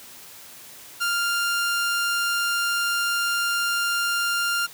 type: tone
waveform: sawtooth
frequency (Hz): 1396.9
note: F6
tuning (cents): 0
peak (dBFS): -18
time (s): 1-4.67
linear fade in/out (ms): 20
effects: white hiss -44 dBFS RMS until 4.73 s + high-pass 60 Hz 12 dB/octave